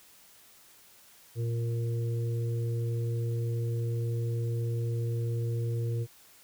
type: harmonic tone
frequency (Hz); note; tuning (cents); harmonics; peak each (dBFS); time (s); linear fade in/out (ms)
116.54; A#2; 0; 1 / 3 / 4; -28 / -42 / -40; 1.35-6.07; 50
effects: white hiss -57 dBFS RMS until 6.43 s